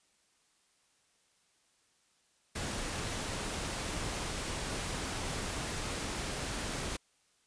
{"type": "noise", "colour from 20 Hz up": "pink", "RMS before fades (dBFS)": -37, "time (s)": [2.55, 6.97], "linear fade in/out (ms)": 10, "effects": ["white hiss -71 dBFS RMS until 7.46 s", "resampled to 22050 Hz"]}